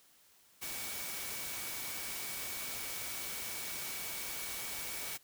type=tone in noise; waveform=sine; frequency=2263 Hz; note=C#7; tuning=35 cents sharp; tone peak=-49 dBFS; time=0.61-5.18 s; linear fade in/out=20 ms; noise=white; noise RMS=-41 dBFS; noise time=0.61-5.18 s; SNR=-11 dB; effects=white hiss -65 dBFS RMS until 5.23 s